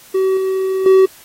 triangle tone with level steps, 380.3 Hz, F#4, 48 cents sharp, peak -10 / -13 / -4 dBFS, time 0.14-1.06 s, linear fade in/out 10 ms, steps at 0.37 / 0.86 s, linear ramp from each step 2 ms, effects white hiss -43 dBFS RMS until 1.24 s + AAC 48 kbps

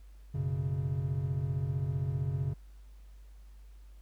triangle chord, F# suspended fourth, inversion none, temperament just, 92.5 / 123.33 / 138.75 Hz, F#2 / B2 / C#3, 0 / -2 / +2 cents, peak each -34 / -34 / -30 dBFS, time 0.34-2.54 s, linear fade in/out 10 ms, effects added 50 Hz sine -49 dBFS peak until 4.01 s + pink hiss -69 dBFS RMS until 4.01 s

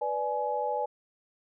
sine chord, G# diminished, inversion first, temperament equal with one note detuned, 493.9 / 587.3 / 842.2 Hz, B4 / D5 / G#5, 0 / 0 / +24 cents, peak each -33 / -33 / -30 dBFS, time 0.01-0.86 s, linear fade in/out 10 ms, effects none

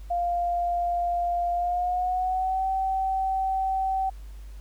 sine tone with pitch glide, 698.5 to 766.1 Hz, F5 to G5, 0 to -40 cents, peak -23 dBFS, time 0.1-4.1 s, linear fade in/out 10 ms, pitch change +160 cents, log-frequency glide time 1.53-2.67 s, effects added 50 Hz sine -38 dBFS peak until 4.6 s + pink hiss -58 dBFS RMS until 4.6 s

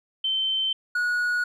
sine / triangle tone pair in turn, 3093 / 1457.1 Hz, G7 / F#6, -24 / -27 cents, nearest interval octave + minor second, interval 1303 cents, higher first, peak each -22 / -20 dBFS, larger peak second, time 0.24-0.73 / 0.95-1.44 s, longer neither, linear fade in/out 5 ms, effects none

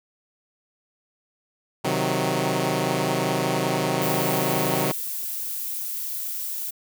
10% pulse chord, C diminished, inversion none, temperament equal with one note detuned, 130.81 / 156.01 / 185 Hz, C3 / Eb3 / Gb3, 0 / +5 / 0 cents, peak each -18 dBFS, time 1.84-4.92 s, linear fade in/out 10 ms
violet noise, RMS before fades -30 dBFS, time 4.01-6.71 s, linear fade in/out 10 ms
effects none

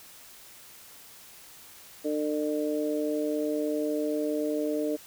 harmonic tone, 150.5 Hz, D3, 43 cents sharp, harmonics 2 / 3 / 4, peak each -29 / -31 / -32 dBFS, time 2.04-4.97 s, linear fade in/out 20 ms, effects white hiss -50 dBFS RMS until 5.06 s

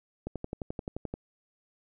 click train, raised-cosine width 2 ms, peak -21 dBFS, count 11, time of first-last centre 0.27-1.14 s, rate 11.5 Hz, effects none

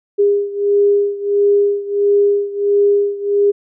sine beating tone pair, 405.3 / 406.8 Hz, G#4 / G#4, -42 / -36 cents, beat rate 1.5 Hz, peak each -13 / -16 dBFS, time 0.18-3.52 s, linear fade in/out 20 ms, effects none

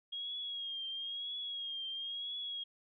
sine tone with vibrato, 3270 Hz, G#7, 28 cents flat, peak -38 dBFS, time 0.12-2.64 s, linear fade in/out 10 ms, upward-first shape triangle, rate 1 Hz, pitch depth 63 cents each way, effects none

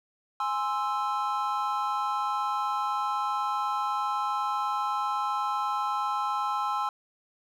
triangle chord, Ab augmented, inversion none, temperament equal, 830.6 / 1046.5 / 1318.5 Hz, Ab5 / C6 / E6, 0 / 0 / 0 cents, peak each -29 dBFS, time 0.4-6.89 s, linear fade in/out 2 ms, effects none

